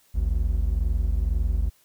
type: tone pair together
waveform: triangle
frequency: 51.99 / 74 Hz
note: G#1 / D2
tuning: +3 / +14 cents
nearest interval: tritone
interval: 611 cents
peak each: -20 / -24 dBFS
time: 0.14-1.7 s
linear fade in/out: 20 ms
effects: white hiss -61 dBFS RMS until 1.84 s